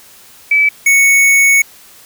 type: tone pair in turn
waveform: sine / square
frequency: 2300 / 2218 Hz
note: D7 / C#7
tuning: -37 / 0 cents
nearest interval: minor second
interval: 63 cents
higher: first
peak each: -7 dBFS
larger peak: neither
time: 0.51-0.69 / 0.86-1.62 s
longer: second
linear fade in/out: 5 ms
effects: white hiss -41 dBFS RMS until 2.05 s